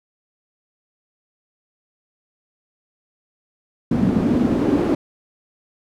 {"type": "noise with band-pass filter sweep", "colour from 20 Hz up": "pink", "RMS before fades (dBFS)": -18, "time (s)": [3.91, 4.95], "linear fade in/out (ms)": 5, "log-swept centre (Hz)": [210, 330], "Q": 3.2, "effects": []}